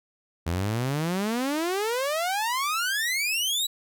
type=exponential sweep; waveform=sawtooth; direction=up; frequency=80.2 to 3965 Hz; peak=-21 dBFS; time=0.46-3.67 s; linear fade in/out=10 ms; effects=none